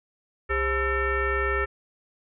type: tone with frequency modulation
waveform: sine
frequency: 868 Hz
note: A5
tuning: 24 cents flat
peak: -22 dBFS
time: 0.49-1.66 s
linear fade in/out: 20 ms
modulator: 466 Hz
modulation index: 2.6
effects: none